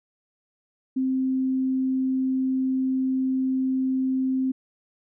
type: tone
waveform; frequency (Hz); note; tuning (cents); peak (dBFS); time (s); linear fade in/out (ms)
sine; 261.6; C4; 0; -21; 0.96-4.52; 10
effects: none